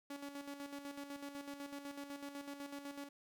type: tone with tremolo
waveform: sawtooth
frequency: 282.8 Hz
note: C#4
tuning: 35 cents sharp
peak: -40 dBFS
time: 0.1-3.09 s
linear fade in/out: 5 ms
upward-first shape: square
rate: 8 Hz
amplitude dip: 55%
effects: none